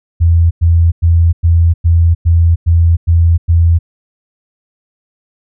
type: tone bursts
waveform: sine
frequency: 84 Hz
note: E2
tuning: 33 cents sharp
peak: -5 dBFS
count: 9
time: 0.2-3.79 s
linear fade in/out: 20 ms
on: 310 ms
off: 100 ms
effects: none

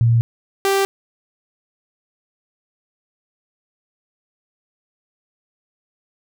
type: tone pair in turn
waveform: sine / sawtooth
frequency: 116.54 / 392 Hz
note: A#2 / G4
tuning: 0 / 0 cents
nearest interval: octave + major sixth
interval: 2100 cents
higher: second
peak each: -11 dBFS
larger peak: neither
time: 0.01-0.21 / 0.65-0.85 s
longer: neither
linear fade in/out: 0 ms
effects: none

